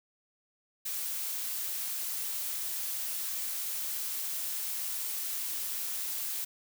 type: noise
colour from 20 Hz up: blue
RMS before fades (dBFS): -35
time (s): 0.85-6.45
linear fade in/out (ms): 10
effects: none